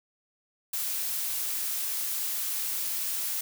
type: noise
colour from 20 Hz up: blue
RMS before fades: -31 dBFS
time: 0.73-3.41 s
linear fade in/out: 5 ms
effects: none